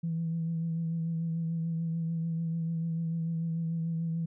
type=tone with vibrato; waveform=sine; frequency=164.81 Hz; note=E3; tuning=in tune; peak=-28 dBFS; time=0.03-4.26 s; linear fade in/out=10 ms; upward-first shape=triangle; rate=6.8 Hz; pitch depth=31 cents each way; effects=tanh soft clip ceiling -24 dBFS